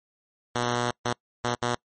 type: tone bursts at uneven times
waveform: 5% pulse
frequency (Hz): 121.1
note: B2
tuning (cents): -34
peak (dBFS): -13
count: 4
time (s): 0.55-0.91 / 1.05-1.13 / 1.44-1.55 / 1.62-1.75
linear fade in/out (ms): 5
effects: noise-tail reverb RT60 0.1 s tail -25 dB re dry + MP3 32 kbps